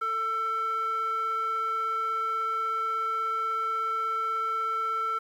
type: tone with band-pass filter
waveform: square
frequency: 445.9 Hz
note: A4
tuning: 23 cents sharp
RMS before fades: -29 dBFS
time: 0.01-5.19 s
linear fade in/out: 10 ms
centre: 1400 Hz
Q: 6.2
effects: 10-bit